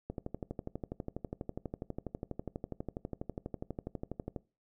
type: click train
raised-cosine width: 2 ms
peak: -24 dBFS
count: 53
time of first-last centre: 0.1-4.362 s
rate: 12.2 Hz
effects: noise-tail reverb RT60 0.3 s tail -21 dB re dry